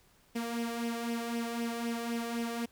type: tone with flanger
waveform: sawtooth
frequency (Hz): 233.5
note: A#3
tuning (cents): +3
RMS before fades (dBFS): -35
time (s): 0.35-2.66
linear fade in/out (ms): 10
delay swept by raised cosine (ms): 0.35 to 1.75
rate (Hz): 3.9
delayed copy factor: +0.6
effects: pink hiss -65 dBFS RMS until 2.71 s